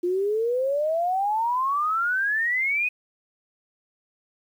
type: exponential sweep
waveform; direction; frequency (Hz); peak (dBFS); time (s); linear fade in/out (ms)
sine; up; 346.2 to 2529; -21; 0.03-2.89; 10
effects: 9-bit